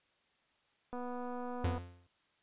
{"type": "click train", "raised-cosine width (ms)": 1, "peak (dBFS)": -30, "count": 210, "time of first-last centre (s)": [0.93, 1.78], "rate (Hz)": 246}
{"type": "tone with exponential decay", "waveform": "45% pulse", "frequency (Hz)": 88.1, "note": "F2", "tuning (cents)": 16, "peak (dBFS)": -28, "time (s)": [1.64, 2.07], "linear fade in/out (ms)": 5, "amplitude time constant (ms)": 92}
{"effects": ["white hiss -73 dBFS RMS until 2.42 s", "resampled to 8000 Hz"]}